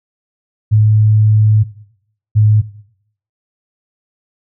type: tone pair in turn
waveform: sine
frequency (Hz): 107.4 / 106.83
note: A2 / G#2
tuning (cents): -41 / +49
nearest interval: unison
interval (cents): 10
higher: first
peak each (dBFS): -6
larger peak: neither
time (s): 0.71-1.64 / 2.35-2.62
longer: first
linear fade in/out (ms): 20
effects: noise-tail reverb RT60 0.7 s tail -17 dB re dry